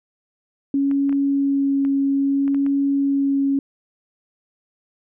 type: tone with vibrato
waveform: sine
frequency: 277.2 Hz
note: C#4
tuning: in tune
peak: -16 dBFS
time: 0.74-3.59 s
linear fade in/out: 2 ms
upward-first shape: sine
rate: 0.61 Hz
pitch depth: 9 cents each way
type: clicks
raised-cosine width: 0.5 ms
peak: -24 dBFS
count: 7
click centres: 0.913 / 1.094 / 1.127 / 1.85 / 2.479 / 2.546 / 2.664 s
effects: none